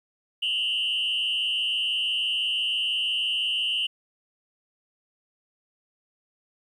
sine tone with frequency modulation, 2927 Hz, F#7, 19 cents flat, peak -22 dBFS, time 0.42-3.87 s, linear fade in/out 10 ms, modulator 106 Hz, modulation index 1.5, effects tanh soft clip ceiling -20 dBFS + 10-bit

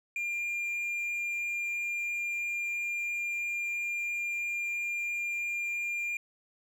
triangle tone, 2399 Hz, D7, 36 cents sharp, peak -29 dBFS, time 0.16-6.17 s, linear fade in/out 2 ms, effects none

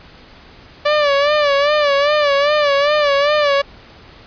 sawtooth tone with vibrato, 580 Hz, D5, 22 cents flat, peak -8 dBFS, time 0.85-3.62 s, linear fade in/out 10 ms, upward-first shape sine, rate 2.5 Hz, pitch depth 72 cents each way, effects pink hiss -42 dBFS RMS until 4.26 s + resampled to 11025 Hz

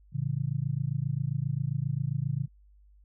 sine chord, A major, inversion none, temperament just, 110 / 137.5 / 165 Hz, A2 / C#3 / E3, 0 / -14 / +2 cents, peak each -34 / -29 / -35 dBFS, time 0.12-2.48 s, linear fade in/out 50 ms, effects added 50 Hz sine -55 dBFS peak until 3.04 s

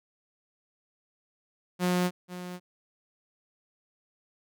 sawtooth tone with echo, 179.6 Hz, F3, 49 cents sharp, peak -20 dBFS, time 1.79-2.11 s, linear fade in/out 50 ms, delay 490 ms, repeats 1, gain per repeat -13 dB, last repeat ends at 2.6 s, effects none

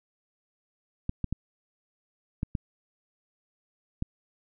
clicks, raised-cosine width 5 ms, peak -16 dBFS, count 6, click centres 1.094 / 1.243 / 1.326 / 2.431 / 2.552 / 4.024 s, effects none

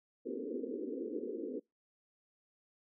white band-pass noise, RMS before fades -40 dBFS, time 0.25-1.6 s, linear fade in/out 10 ms, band 230 to 490 Hz, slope 96 dB/octave, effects noise-tail reverb RT60 0.2 s tail -26 dB re dry

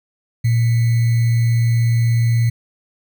sine tone with sample-and-hold, 116.54 Hz, A#2, in tune, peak -12 dBFS, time 0.44-2.5 s, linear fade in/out 10 ms, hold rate 2100 Hz, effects none

